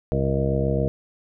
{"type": "harmonic tone with a mistuned harmonic", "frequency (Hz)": 67.5, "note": "C#2", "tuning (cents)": -45, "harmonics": [1, 2, 3, 4, 5, 6, 7, 8, 9, 10], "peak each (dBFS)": [-27, -24, -28, -35, -31, -37, -26, -39, -29, -40], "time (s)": [0.12, 0.88], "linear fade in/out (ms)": 0, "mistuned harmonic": 9, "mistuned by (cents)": 25, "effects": []}